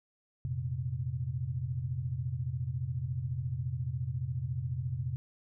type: chord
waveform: sine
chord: F suspended fourth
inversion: none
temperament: equal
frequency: 87.31 / 116.54 / 130.81 Hz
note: F2 / Bb2 / C3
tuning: 0 / 0 / 0 cents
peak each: -39 / -37 / -34 dBFS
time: 0.45-5.16 s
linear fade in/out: 0 ms
effects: none